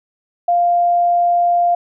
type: tone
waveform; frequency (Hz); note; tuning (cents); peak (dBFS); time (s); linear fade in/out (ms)
sine; 698; F5; -1; -11; 0.48-1.75; 5
effects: none